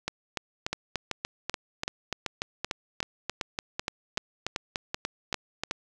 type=two click trains; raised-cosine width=0.2 ms; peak=-12 / -12 dBFS; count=14 / 20; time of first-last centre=0.73-5.711 / 0.08-5.636 s; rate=2.61 / 3.42 Hz; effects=none